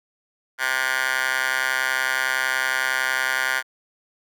10% pulse tone with high-pass filter, 130.81 Hz, C3, in tune, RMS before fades -23 dBFS, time 0.58-3.63 s, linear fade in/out 50 ms, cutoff 1400 Hz, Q 9.7, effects none

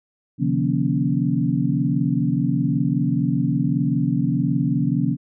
sine tone cluster, 132.3 / 151.2 / 176.3 / 238.2 / 279.8 Hz, C3 / D#3 / F3 / A#3 / C#4, +20 / -49 / +17 / +38 / +16 cents, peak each -24 dBFS, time 0.38-5.17 s, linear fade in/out 50 ms, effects none

